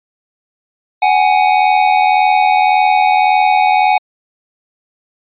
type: tone pair together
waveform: square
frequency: 748.8 / 830.6 Hz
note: F#5 / G#5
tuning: +20 / 0 cents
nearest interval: major second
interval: 180 cents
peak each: -12 dBFS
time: 1.02-3.98 s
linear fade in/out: 5 ms
effects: resampled to 8000 Hz